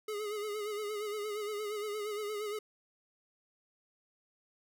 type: tone with vibrato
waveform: square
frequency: 419.7 Hz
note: G#4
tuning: 18 cents sharp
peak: -36 dBFS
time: 0.08-2.59 s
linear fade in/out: 5 ms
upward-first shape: sine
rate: 8.6 Hz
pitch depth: 53 cents each way
effects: none